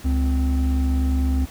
triangle tone pair together, 69.3 / 259.6 Hz, C#2 / C4, 0 / -13 cents, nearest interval octave + major seventh, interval 2287 cents, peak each -16 / -23 dBFS, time 0.04-1.46 s, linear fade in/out 20 ms, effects pink hiss -43 dBFS RMS until 1.5 s

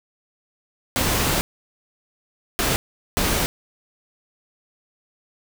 pink noise bursts at uneven times, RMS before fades -21 dBFS, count 3, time 0.96-1.41 / 2.59-2.76 / 3.17-3.46 s, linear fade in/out 0 ms, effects none

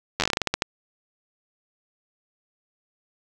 slowing click train, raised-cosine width 0.2 ms, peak -4 dBFS, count 13, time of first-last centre 0.2-0.621 s, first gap 10 ms, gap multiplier 1.21, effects none

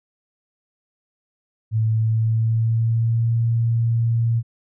sine tone with pitch glide, 110.7 to 115.67 Hz, A2 to A#2, +11 to -13 cents, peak -16 dBFS, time 1.71-4.43 s, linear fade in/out 50 ms, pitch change +76 cents, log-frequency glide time 1.89-3.34 s, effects none

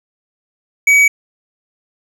sine tone with tanh clipping, 2269 Hz, C#7, 40 cents sharp, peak -8 dBFS, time 0.87-1.08 s, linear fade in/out 5 ms, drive 9 dB, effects none

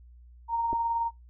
sine tone with tremolo, 927 Hz, A#5, 10 cents flat, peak -24 dBFS, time 0.48-1.11 s, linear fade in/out 50 ms, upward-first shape sine, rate 19 Hz, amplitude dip 35%
clicks, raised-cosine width 2 ms, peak -23 dBFS, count 2, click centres 0.729 / 0.732 s
effects noise-tail reverb RT60 0.2 s tail -26 dB re dry + added 60 Hz sine -49 dBFS peak until 1.29 s

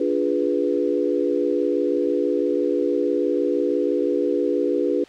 sine chord, D diminished seventh, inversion none, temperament equal with one note detuned, 289.8 / 349.2 / 415.3 / 493.9 Hz, D4 / F4 / Ab4 / Cb5, -23 / 0 / 0 / 0 cents, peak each -24 dBFS, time 0-5.04 s, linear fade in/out 5 ms, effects white hiss -48 dBFS RMS until 5.08 s + low-pass 4000 Hz 12 dB/octave

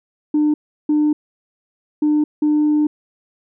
sine tone bursts at uneven times, 300.4 Hz, D4, 39 cents sharp, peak -11 dBFS, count 4, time 0.34-0.54 / 0.89-1.13 / 2.02-2.24 / 2.42-2.87 s, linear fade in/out 5 ms, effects tanh soft clip ceiling -10 dBFS

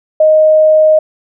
sine tone, 622.3 Hz, D#5, in tune, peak -4 dBFS, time 0.2-0.99 s, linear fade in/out 5 ms, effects none

